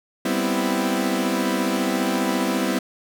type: chord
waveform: sawtooth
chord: C major seventh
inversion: second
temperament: equal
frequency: 196 / 246.9 / 261.6 / 329.6 Hz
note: G3 / B3 / C4 / E4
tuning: 0 / 0 / 0 / 0 cents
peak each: -22 dBFS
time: 0.25-2.79 s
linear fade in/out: 5 ms
effects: none